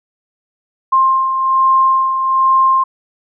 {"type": "beating tone pair", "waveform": "sine", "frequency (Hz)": [1057, 1058.2], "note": ["C6", "C6"], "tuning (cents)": [17, 19], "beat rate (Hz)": 1.2, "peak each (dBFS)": [-10, -19], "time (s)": [0.92, 2.84], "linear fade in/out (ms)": 10, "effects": []}